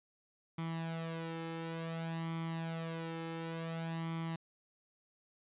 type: tone with flanger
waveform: sawtooth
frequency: 164.3 Hz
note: E3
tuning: 5 cents flat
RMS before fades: -40 dBFS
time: 0.58-4.36 s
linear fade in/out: 5 ms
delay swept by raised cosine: 0.91 to 2.31 ms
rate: 0.56 Hz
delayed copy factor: +0.65
effects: resampled to 8000 Hz